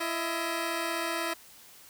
10% pulse tone pair together, 335.1 / 634 Hz, E4 / D#5, +29 / +32 cents, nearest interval major seventh, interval 1103 cents, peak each -23 / -26 dBFS, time 0-1.34 s, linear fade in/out 10 ms, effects white hiss -53 dBFS RMS until 1.89 s

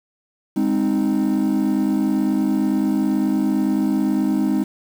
triangle chord, Ab major, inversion none, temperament equal with one note detuned, 203.7 / 261.6 / 311.1 Hz, Ab3 / C4 / Eb4, -33 / 0 / 0 cents, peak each -18 dBFS, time 0.56-4.64 s, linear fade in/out 10 ms, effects tanh soft clip ceiling -10 dBFS + 7-bit

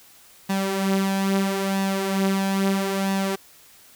sawtooth tone with flanger, 194.3 Hz, G3, 15 cents flat, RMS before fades -23 dBFS, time 0.49-3.36 s, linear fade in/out 10 ms, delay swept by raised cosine 1.1 to 6.4 ms, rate 0.76 Hz, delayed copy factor +0.55, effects white hiss -51 dBFS RMS until 3.95 s

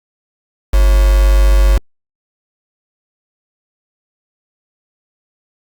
sine tone with quantisation, 49.35 Hz, G1, 12 cents sharp, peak -6 dBFS, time 0.73-1.78 s, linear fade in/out 10 ms, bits 3, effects Opus 48 kbps

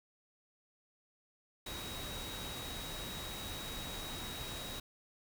sine tone in noise, 3811 Hz, A#7, 38 cents sharp, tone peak -46 dBFS, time 1.66-4.8 s, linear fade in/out 5 ms, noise pink, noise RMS -44 dBFS, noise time 1.66-4.8 s, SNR -5 dB, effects none

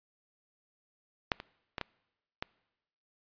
clicks, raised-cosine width 0.3 ms, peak -10 / -25 / -19 / -18 / -17 dBFS, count 5, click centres 1.318 / 1.401 / 1.782 / 1.813 / 2.425 s, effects noise-tail reverb RT60 1.0 s tail -25 dB re dry + resampled to 11025 Hz

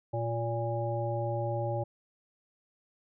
harmonic tone with a mistuned harmonic, 117.1 Hz, A#2, 8 cents sharp, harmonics 1 / 3 / 5 / 7, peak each -32 / -38 / -34 / -37 dBFS, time 0.13-1.84 s, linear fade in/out 10 ms, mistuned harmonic 5, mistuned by -29 cents, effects none

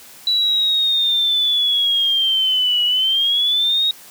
sine linear two-way sweep, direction down then up, 3951 to 2915 to 3791 Hz, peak -14 dBFS, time 0.27-3.91 s, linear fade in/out 2 ms, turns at 2.84 s, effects white hiss -42 dBFS RMS until 4.1 s + high-pass 100 Hz 12 dB/octave

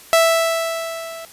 sawtooth tone with level ramp, 659.3 Hz, E5, in tune, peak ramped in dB -6 to -28 dBFS, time 0.13-1.25 s, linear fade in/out 0 ms, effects white hiss -43 dBFS RMS until 1.32 s + resampled to 32000 Hz

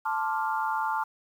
sine chord, D minor seventh, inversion second, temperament equal, 880 / 1046.5 / 1174.7 / 1396.9 Hz, A5 / C6 / D6 / F6, 0 / 0 / 0 / 0 cents, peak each -28 / -34 / -34 / -33 dBFS, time 0.05-1.04 s, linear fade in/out 10 ms, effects 9-bit

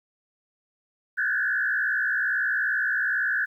sine tone with frequency modulation, 1605 Hz, G6, 40 cents sharp, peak -22 dBFS, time 1.17-3.46 s, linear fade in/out 20 ms, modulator 61.2 Hz, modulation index 2.2, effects 10-bit

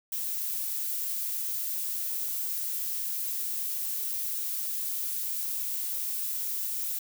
violet noise, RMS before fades -32 dBFS, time 0.12-6.99 s, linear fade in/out 5 ms, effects none

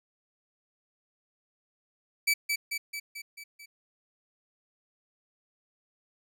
sawtooth tone with echo, 2304 Hz, D7, 34 cents flat, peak -19 dBFS, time 2.27-2.34 s, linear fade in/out 10 ms, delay 220 ms, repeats 6, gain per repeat -4 dB, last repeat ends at 3.66 s, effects none

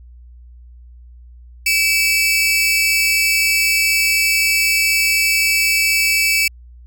sawtooth tone pair together, 2288 / 2631 Hz, D7 / E7, -46 / -4 cents, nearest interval major second, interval 242 cents, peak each -13 dBFS, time 1.66-6.48 s, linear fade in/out 5 ms, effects added 60 Hz sine -38 dBFS peak until 6.86 s

